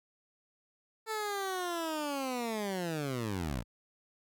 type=linear sweep; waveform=15% pulse; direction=down; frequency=445.7 to 51.91 Hz; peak=-27 dBFS; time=1.06-3.64 s; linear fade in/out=50 ms; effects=none